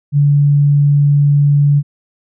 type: tone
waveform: sine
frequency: 144 Hz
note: D3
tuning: 34 cents flat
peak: -7 dBFS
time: 0.12-1.83 s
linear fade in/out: 50 ms
effects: none